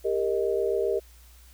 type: chord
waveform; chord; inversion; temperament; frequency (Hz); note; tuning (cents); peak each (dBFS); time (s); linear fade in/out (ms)
sine; Eb major; first; equal with one note detuned; 398.6 / 466.2 / 622.3; G4 / Bb4 / Eb5; +29 / 0 / 0; -26 / -27 / -30; 0.04-1; 20
effects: added 60 Hz sine -50 dBFS peak until 1.53 s + white hiss -57 dBFS RMS until 1.53 s